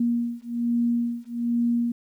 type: beating tone pair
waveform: sine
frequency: 236.2 / 237.4 Hz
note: A#3 / A#3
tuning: +23 / +32 cents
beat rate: 1.2 Hz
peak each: -25 dBFS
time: 0-1.92 s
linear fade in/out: 5 ms
effects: 10-bit